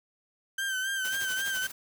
35% pulse tone with vibrato, 1556 Hz, G6, 13 cents flat, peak -27 dBFS, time 0.58-1.67 s, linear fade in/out 5 ms, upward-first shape sine, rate 3.7 Hz, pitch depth 48 cents each way
white noise with tremolo, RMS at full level -37 dBFS, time 1.04-1.72 s, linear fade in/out 10 ms, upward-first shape sine, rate 12 Hz, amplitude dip 70%
effects none

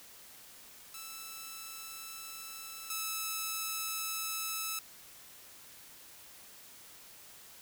5% pulse tone pair in turn, 1318.5 / 1305.6 Hz, E6 / E6, 0 / -17 cents, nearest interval unison, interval 17 cents, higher first, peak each -32 / -23 dBFS, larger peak second, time 0.94-2.9 / 2.9-4.79 s, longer first, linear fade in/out 2 ms, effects white hiss -54 dBFS RMS until 7.61 s

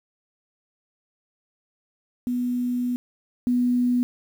sine tone pair in turn, 246 / 246 Hz, B3 / B3, -7 / -7 cents, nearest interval unison, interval 0 cents, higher neither, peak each -22 / -18 dBFS, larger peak second, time 2.27-2.96 / 3.47-4.03 s, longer first, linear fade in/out 0 ms, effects 8-bit

